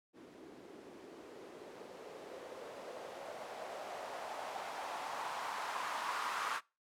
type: noise with low-pass filter sweep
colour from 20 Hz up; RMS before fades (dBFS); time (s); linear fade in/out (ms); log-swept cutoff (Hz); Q
violet; -44; 0.13-6.61; 50; 300 to 1200; 2.6
effects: noise-tail reverb RT60 0.3 s tail -25 dB re dry

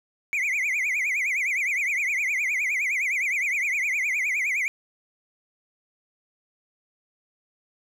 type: tone with vibrato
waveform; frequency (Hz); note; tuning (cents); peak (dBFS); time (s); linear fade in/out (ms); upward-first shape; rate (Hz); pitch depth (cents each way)
triangle; 2217; C#7; 0; -21; 0.33-4.68; 0; triangle; 9.7; 220
effects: none

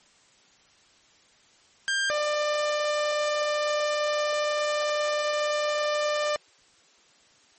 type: tone pair in turn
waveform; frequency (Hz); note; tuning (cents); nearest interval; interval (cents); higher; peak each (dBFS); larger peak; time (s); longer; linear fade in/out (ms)
sawtooth; 1593 / 596.7; G6 / D5; +27 / +27; octave + perfect fourth; 1700; first; -20; neither; 1.88-2.1 / 2.1-6.36; second; 0
effects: white hiss -59 dBFS RMS until 7.58 s + MP3 32 kbps

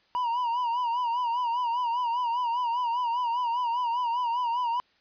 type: tone with vibrato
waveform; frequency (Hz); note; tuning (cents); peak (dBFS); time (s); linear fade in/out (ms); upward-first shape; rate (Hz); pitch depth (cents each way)
triangle; 960; B5; -49; -23; 0.15-4.8; 0; sine; 5; 78
effects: white hiss -65 dBFS RMS until 5 s + resampled to 11025 Hz

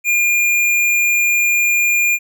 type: tone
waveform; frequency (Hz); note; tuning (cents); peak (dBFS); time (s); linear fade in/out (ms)
square; 2412; D7; +46; -13; 0.04-2.19; 50
effects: none

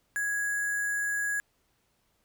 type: tone with sample-and-hold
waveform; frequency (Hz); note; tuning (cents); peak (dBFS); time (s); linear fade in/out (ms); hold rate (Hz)
sine; 1661.2; G#6; 0; -27; 0.16-1.4; 0; 8820
effects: pink hiss -72 dBFS RMS until 2.24 s

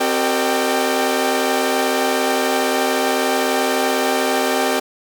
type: tone cluster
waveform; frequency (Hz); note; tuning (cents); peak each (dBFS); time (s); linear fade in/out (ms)
sawtooth; 261.7 / 378.8 / 456.4 / 604 / 789; C4 / F#4 / A#4 / D5 / G5; 0 / +41 / -37 / +48 / +11; -19; 0-4.8; 10
effects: none

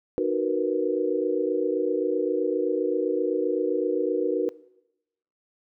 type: chord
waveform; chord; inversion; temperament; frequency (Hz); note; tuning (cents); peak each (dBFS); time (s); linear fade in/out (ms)
sine; B major seventh; first; equal with one note detuned; 306.5 / 370 / 466.2 / 493.9; D#4 / F#4 / A#4 / B4; -26 / 0 / 0 / 0; -29 / -26 / -27 / -28; 0.18-4.49; 0
effects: noise-tail reverb RT60 0.9 s tail -20 dB re dry

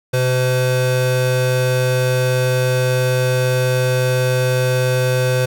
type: tone pair together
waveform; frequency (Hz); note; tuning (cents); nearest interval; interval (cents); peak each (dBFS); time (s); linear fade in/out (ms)
square; 127 / 509.8; B2 / C5; +49 / -45; 2 octaves; 2406; -17 / -19; 0.13-5.46; 10
effects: none

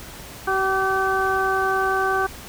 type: harmonic tone with a mistuned harmonic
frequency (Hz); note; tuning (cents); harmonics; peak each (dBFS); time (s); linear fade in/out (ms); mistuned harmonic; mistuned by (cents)
382.5; G4; -42; 1 / 2 / 3 / 4; -24 / -24 / -24 / -24; 0.47-2.27; 10; 3; +18
effects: added 60 Hz sine -46 dBFS peak until 2.48 s + pink hiss -39 dBFS RMS until 2.48 s

